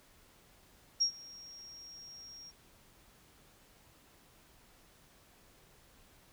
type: tone with ADSR envelope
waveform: sine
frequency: 5590 Hz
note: F8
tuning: 1 cent sharp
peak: -24 dBFS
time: 1-2.52 s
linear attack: 17 ms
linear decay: 91 ms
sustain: -24 dB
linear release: 33 ms
effects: pink hiss -63 dBFS RMS until 6.32 s